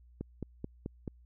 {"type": "click train", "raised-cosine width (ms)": 3, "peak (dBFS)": -24, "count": 5, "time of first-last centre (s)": [0.21, 1.078], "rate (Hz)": 4.61, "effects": ["added 60 Hz sine -56 dBFS peak until 1.25 s"]}